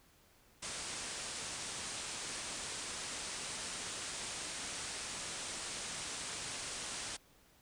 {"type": "low-pass noise", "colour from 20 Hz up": "white", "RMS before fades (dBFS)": -43, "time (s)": [0.62, 7.17], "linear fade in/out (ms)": 10, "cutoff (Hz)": 9500, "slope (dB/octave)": 96, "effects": ["pink hiss -66 dBFS RMS until 7.61 s"]}